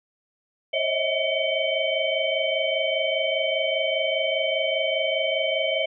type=tone cluster; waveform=sine; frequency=543 / 623 / 648 / 2258 / 3083 Hz; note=C#5 / D#5 / E5 / C#7 / G7; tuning=-36 / +2 / -30 / +31 / -29 cents; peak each=-28 dBFS; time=0.73-5.86 s; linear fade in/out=10 ms; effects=none